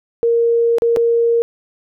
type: tone with dropouts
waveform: sine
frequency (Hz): 466.2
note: A#4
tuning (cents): 0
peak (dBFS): -11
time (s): 0.23-1.42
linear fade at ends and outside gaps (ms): 0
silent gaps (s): 0.784-0.821 / 0.962-0.97
effects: none